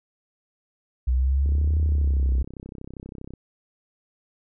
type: linear two-way sweep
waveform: sine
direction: up then down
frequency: 61.6 to 77.78 to 61.6 Hz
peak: -18 dBFS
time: 1.07-2.43 s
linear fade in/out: 10 ms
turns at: 1.79 s
type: click train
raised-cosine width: 3 ms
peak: -25 dBFS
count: 62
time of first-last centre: 1.46-3.337 s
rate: 32.5 Hz
effects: none